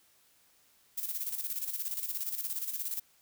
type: noise with tremolo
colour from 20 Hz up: violet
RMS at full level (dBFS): -34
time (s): 0.97-3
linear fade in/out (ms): 10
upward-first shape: square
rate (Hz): 17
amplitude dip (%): 60
effects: white hiss -66 dBFS RMS until 3.21 s